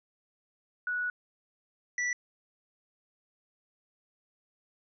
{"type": "tone pair in turn", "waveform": ["sine", "square"], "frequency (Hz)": [1469, 1960.9], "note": ["F#6", "B6"], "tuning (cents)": [-13, -13], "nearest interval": "perfect fourth", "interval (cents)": 500, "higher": "second", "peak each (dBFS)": [-29, -29], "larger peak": "neither", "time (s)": [[0.87, 1.1], [1.98, 2.13]], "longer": "first", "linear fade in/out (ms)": 2, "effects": ["resampled to 16000 Hz"]}